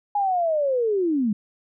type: linear sweep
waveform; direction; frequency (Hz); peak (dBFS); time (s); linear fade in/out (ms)
sine; down; 832 to 197.6; -19; 0.15-1.33; 5
effects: none